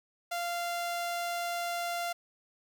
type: tone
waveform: sawtooth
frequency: 693 Hz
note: F5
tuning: 14 cents flat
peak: -28 dBFS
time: 0.31-2.13 s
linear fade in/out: 10 ms
effects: 10-bit

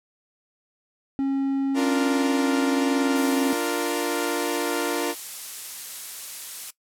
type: tone with pitch glide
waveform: triangle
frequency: 272.6 to 270.6 Hz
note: C#4 to C#4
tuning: -29 to -42 cents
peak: -19 dBFS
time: 1.19-3.53 s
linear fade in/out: 0 ms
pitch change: -13 cents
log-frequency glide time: 3.05-3.36 s
type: chord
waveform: sawtooth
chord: Bb major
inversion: first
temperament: equal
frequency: 293.7 / 349.2 / 466.2 Hz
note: D4 / F4 / Bb4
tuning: 0 / 0 / 0 cents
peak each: -24 dBFS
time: 1.74-5.15 s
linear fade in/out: 50 ms
type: noise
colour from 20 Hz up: blue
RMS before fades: -33 dBFS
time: 3.15-6.71 s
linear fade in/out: 10 ms
effects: noise-tail reverb RT60 0.1 s tail -19 dB re dry + low-pass 12000 Hz 12 dB/octave

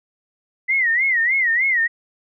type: tone with vibrato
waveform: sine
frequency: 1989 Hz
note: B6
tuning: 12 cents sharp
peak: -15 dBFS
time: 0.68-1.88 s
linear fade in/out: 20 ms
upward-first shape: sine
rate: 3.3 Hz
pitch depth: 160 cents each way
effects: none

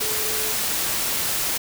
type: tone in noise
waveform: sine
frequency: 432.2 Hz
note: A4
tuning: 31 cents flat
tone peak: -33 dBFS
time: 0.01-0.53 s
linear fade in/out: 10 ms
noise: white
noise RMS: -24 dBFS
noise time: 0-1.58 s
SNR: -12 dB
effects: none

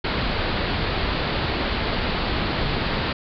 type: low-pass noise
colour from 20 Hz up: pink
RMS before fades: -24 dBFS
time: 0.04-3.13 s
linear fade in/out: 5 ms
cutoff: 4700 Hz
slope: 96 dB/octave
effects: none

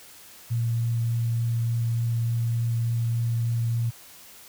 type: tone with vibrato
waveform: sine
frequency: 116.54 Hz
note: A#2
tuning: in tune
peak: -22 dBFS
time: 0.5-3.91 s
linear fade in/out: 20 ms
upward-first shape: triangle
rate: 3.4 Hz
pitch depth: 9 cents each way
effects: white hiss -48 dBFS RMS until 4.48 s

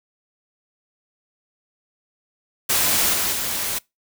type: noise with level steps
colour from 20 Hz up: white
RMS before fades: -19 / -22 / -25 dBFS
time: 2.69-3.79 s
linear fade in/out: 10 ms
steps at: 3.13 / 3.32 s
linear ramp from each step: 10 ms
effects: noise-tail reverb RT60 0.2 s tail -24 dB re dry

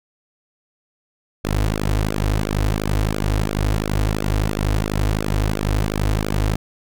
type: tone with flanger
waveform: sawtooth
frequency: 51.91 Hz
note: G#1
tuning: in tune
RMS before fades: -20 dBFS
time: 1.44-6.56 s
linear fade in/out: 5 ms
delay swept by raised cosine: 0.99 to 5.39 ms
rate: 2.9 Hz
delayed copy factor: -0.95
effects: none

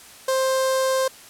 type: tone with notch filter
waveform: sawtooth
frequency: 526 Hz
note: C5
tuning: 9 cents sharp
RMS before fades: -21 dBFS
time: 0.28-1.08 s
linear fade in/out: 5 ms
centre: 2400 Hz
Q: 1.1
effects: white hiss -45 dBFS RMS until 1.29 s + low-pass 12000 Hz 12 dB/octave

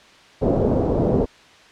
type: low-pass noise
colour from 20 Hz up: white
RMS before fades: -19 dBFS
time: 0.41-1.26 s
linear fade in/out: 20 ms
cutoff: 560 Hz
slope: 24 dB/octave
effects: white hiss -48 dBFS RMS until 1.71 s + low-pass 4000 Hz 12 dB/octave

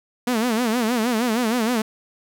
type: tone with vibrato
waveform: sawtooth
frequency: 233.1 Hz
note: A#3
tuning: in tune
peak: -15 dBFS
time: 0.27-1.82 s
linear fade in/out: 5 ms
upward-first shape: sine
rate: 6.4 Hz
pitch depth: 140 cents each way
effects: none

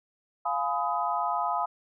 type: chord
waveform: sine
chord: F half-diminished seventh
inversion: none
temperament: just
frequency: 698.5 / 838.1 / 1005.8 / 1257.2 Hz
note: F5 / Ab5 / Cb6 / Eb6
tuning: 0 / +16 / +31 / +18 cents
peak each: -31 dBFS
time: 0.45-1.66 s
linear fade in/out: 10 ms
effects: none

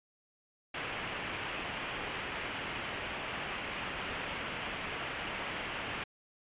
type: low-pass noise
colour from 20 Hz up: white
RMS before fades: -39 dBFS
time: 0.74-6.04 s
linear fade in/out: 5 ms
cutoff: 3100 Hz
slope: 48 dB/octave
effects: resampled to 8000 Hz

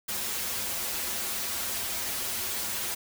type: noise with comb filter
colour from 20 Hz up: white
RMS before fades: -32 dBFS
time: 0.08-2.95 s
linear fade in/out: 10 ms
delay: 6.7 ms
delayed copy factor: -0.95
effects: none

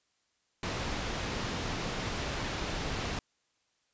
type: low-pass noise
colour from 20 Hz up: pink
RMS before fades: -35 dBFS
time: 0.63-3.19 s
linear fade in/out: 2 ms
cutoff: 5600 Hz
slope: 12 dB/octave
effects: white hiss -75 dBFS RMS until 3.93 s + resampled to 16000 Hz

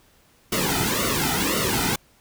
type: noise with flanger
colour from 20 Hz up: pink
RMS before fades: -23 dBFS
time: 0.52-1.96 s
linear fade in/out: 5 ms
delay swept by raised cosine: 1.2 to 1.83 ms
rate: 1.9 Hz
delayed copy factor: -0.9
effects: pink hiss -58 dBFS RMS until 2.2 s

